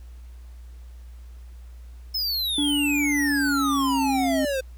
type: exponential sweep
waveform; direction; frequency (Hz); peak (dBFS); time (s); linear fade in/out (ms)
square; down; 5274 to 511; -24; 2.14-4.61; 10
type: tone with pitch glide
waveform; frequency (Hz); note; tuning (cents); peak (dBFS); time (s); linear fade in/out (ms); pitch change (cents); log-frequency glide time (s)
triangle; 289.7 to 268.7; D4 to C4; -24 to +46; -20; 2.58-4.45; 2; -130; 3.11-4.11
effects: added 60 Hz sine -39 dBFS peak until 4.77 s + pink hiss -60 dBFS RMS until 4.77 s